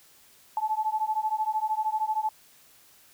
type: beating tone pair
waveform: sine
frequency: 860 / 873 Hz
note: A5 / A5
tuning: -40 / -14 cents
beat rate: 13 Hz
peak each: -28 dBFS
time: 0.57-2.29 s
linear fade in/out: 2 ms
effects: white hiss -57 dBFS RMS until 3.13 s